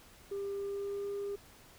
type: tone with pitch glide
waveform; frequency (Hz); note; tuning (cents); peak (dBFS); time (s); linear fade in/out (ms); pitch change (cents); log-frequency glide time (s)
sine; 398.2 to 402.6; G4 to G4; +27 to +46; -33; 0.31-1.36; 10; +19; 0.55-1.11
effects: tanh soft clip ceiling -33 dBFS + pink hiss -58 dBFS RMS until 1.78 s